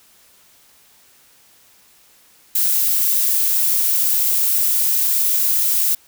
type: noise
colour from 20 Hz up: violet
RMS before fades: -17 dBFS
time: 2.55-5.95 s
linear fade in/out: 5 ms
effects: white hiss -52 dBFS RMS until 6.07 s